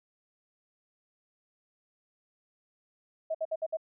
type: tone bursts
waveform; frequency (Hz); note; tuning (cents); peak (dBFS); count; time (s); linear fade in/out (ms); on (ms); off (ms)
sine; 640; D#5; +49; -28; 5; 3.3-3.771; 10; 47; 59
effects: none